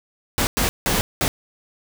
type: noise bursts at uneven times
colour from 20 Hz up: pink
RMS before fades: -20 dBFS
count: 4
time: 0.38-0.47 / 0.57-0.69 / 0.86-1.01 / 1.21-1.28 s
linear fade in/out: 0 ms
effects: none